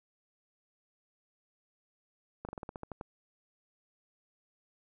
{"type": "slowing click train", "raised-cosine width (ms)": 1, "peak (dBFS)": -26, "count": 10, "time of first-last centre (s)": [2.45, 3.011], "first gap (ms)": 38, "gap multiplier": 1.12, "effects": []}